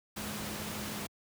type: tone in noise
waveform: sine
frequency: 209.9 Hz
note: G#3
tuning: 19 cents sharp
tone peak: -43 dBFS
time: 0.16-1.07 s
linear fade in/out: 10 ms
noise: pink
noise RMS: -39 dBFS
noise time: 0.16-1.07 s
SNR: -7 dB
effects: high-pass 80 Hz 12 dB/octave